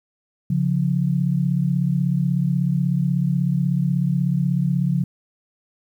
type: tone pair together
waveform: sine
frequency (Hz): 139.8 / 176.14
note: C#3 / F3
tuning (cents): +15 / +15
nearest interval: major third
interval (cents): 400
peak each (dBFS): -20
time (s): 0.5-5.04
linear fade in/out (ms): 5
effects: 9-bit